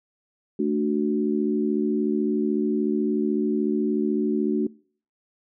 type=chord; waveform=sine; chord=D major; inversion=second; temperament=equal; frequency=220 / 293.7 / 370 Hz; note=A3 / D4 / F#4; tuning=0 / 0 / 0 cents; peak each=-25 dBFS; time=0.59-4.67 s; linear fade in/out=5 ms; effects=noise-tail reverb RT60 0.5 s tail -24 dB re dry